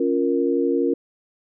sine chord, Bb minor, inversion first, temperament equal, 277.2 / 349.2 / 466.2 Hz, Db4 / F4 / Bb4, 0 / 0 / 0 cents, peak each -22 dBFS, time 0-0.94 s, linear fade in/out 5 ms, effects none

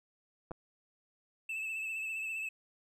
clicks, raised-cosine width 1 ms, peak -30 / -27 dBFS, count 2, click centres 0.51 / 0.516 s
triangle tone with vibrato, 2626 Hz, E7, 7 cents flat, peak -34 dBFS, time 1.49-2.49 s, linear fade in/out 5 ms, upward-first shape sine, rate 15 Hz, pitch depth 36 cents each way
effects none

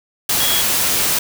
sine tone in noise, 3323 Hz, G#7, in tune, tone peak -20 dBFS, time 0.4-0.62 s, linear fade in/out 5 ms, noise white, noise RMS -17 dBFS, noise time 0.29-1.19 s, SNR -6 dB, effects none

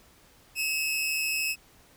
sawtooth tone pair together, 2571 / 2724 Hz, E7 / F7, -44 / -44 cents, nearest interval minor second, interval 100 cents, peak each -24 / -31 dBFS, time 0.55-1.56 s, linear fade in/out 50 ms, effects pink hiss -58 dBFS RMS until 1.96 s

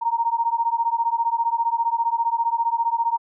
sine beating tone pair, 921 / 936 Hz, A#5 / A#5, -21 / +7 cents, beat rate 15 Hz, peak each -22 dBFS, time 0.01-3.18 s, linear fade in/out 20 ms, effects none

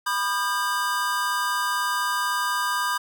square tone cluster, 989 / 1213 / 1595 Hz, B5 / D#6 / G6, +2 / -44 / +30 cents, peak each -28 dBFS, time 0.06-2.98 s, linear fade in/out 10 ms, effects none

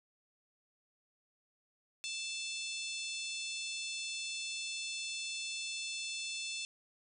harmonic tone with a mistuned harmonic, 881 Hz, A5, 2 cents sharp, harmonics 3 / 4 / 5 / 6 / 7 / 8 / 9 / 10, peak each -42 / -44 / -46 / -48 / -49 / -50 / -51 / -52 dBFS, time 2.04-6.65 s, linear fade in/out 0 ms, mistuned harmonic 5, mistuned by -33 cents, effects none

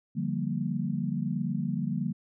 sine chord, G minor seventh, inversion second, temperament equal, 146.83 / 174.61 / 196 / 233.1 Hz, D3 / F3 / G3 / Bb3, 0 / 0 / 0 / 0 cents, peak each -33 dBFS, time 0.15-2.13 s, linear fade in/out 20 ms, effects none

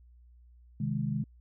sine chord, Ab major, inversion first, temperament equal, 130.81 / 155.56 / 207.7 Hz, C3 / Eb3 / Ab3, 0 / 0 / 0 cents, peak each -33 dBFS, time 0.8-1.24 s, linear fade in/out 5 ms, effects added 60 Hz sine -54 dBFS peak until 1.4 s

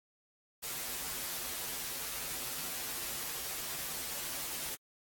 white noise with comb filter, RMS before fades -39 dBFS, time 0.62-4.76 s, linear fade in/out 20 ms, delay 9.8 ms, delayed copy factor -0.9, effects AAC 64 kbps

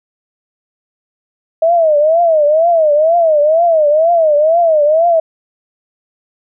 sine tone with vibrato, 636 Hz, D#5, 38 cents sharp, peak -7 dBFS, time 1.62-5.2 s, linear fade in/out 5 ms, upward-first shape triangle, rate 2.1 Hz, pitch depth 170 cents each way, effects none

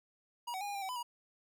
square tone with pitch steps, 957 / 754 / 817 / 812 / 794 / 762 / 1002 / 958 Hz, A#5 / F#5 / G#5 / G#5 / G5 / G5 / B5 / A#5, +45 / +32 / -29 / -39 / +22 / -49 / +25 / +47 cents, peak -38 dBFS, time 0.47-1.03 s, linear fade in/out 10 ms, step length 70 ms, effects none

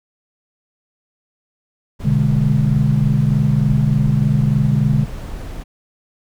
brown noise, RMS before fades -28 dBFS, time 1.99-5.64 s, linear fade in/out 20 ms
sine chord, G# diminished, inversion first, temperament equal, 123.47 / 146.83 / 207.7 Hz, B2 / D3 / G#3, 0 / 0 / 0 cents, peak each -17 / -15 / -19 dBFS, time 2.04-5.05 s, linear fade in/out 20 ms
effects none

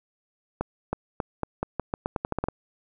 accelerating click train, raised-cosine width 1 ms, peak -12 dBFS, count 14, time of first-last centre 0.61-2.485 s, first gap 320 ms, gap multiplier 0.85, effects none

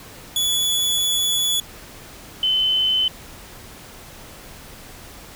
sawtooth / sine tone pair in turn, 3419 / 3046 Hz, G#7 / F#7, +50 / +50 cents, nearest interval major second, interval 200 cents, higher first, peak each -15 / -16 dBFS, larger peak first, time 0.36-1.6 / 2.43-3.08 s, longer first, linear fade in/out 2 ms, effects pink hiss -41 dBFS RMS until 5.35 s

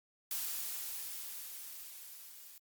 blue noise with level ramp, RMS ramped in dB -37 to -54 dBFS, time 0.31-2.58 s, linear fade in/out 2 ms, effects Opus 48 kbps

